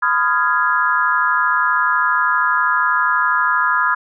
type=chord; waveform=sine; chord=F half-diminished seventh; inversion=second; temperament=equal with one note detuned; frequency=1007.9 / 1244.5 / 1396.9 / 1661.2 Hz; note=Cb6 / Eb6 / F6 / Ab6; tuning=+35 / 0 / 0 / 0 cents; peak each=-19 dBFS; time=0.02-3.95 s; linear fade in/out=10 ms; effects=none